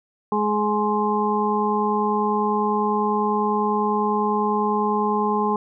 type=harmonic tone; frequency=210 Hz; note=G#3; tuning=19 cents sharp; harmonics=1 / 2 / 4 / 5; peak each=-24 / -24 / -24 / -24 dBFS; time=0.32-5.56 s; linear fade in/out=2 ms; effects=none